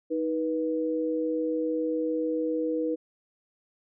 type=tone pair together; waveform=sine; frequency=314.7 / 487.6 Hz; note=D#4 / B4; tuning=+20 / -22 cents; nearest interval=minor sixth; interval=758 cents; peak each=-28 / -28 dBFS; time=0.1-2.96 s; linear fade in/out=20 ms; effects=none